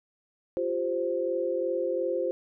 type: chord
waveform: sine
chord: F suspended second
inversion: none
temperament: equal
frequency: 349.2 / 392 / 523.3 Hz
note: F4 / G4 / C5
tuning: 0 / 0 / 0 cents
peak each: -31 / -33 / -28 dBFS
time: 0.57-2.31 s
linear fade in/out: 0 ms
effects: none